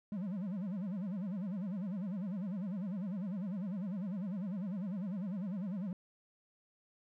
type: tone with vibrato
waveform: triangle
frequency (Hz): 191.8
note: G3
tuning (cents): -37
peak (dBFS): -34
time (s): 0.12-5.93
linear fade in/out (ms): 2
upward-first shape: sine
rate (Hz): 10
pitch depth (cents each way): 200
effects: none